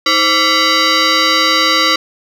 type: tone with frequency modulation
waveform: sine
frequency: 1364 Hz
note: F6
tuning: 41 cents flat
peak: -7 dBFS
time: 0.06-1.96 s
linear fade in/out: 5 ms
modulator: 841 Hz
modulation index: 4.5
effects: tanh soft clip ceiling -7 dBFS + 8-bit